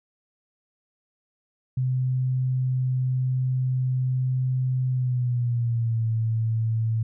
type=tone with pitch glide; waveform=sine; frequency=128.5 to 112.51 Hz; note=C3 to A2; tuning=-31 to +39 cents; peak=-21 dBFS; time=1.77-7.03 s; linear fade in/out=5 ms; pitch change=-230 cents; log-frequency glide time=4.9-6.07 s; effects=none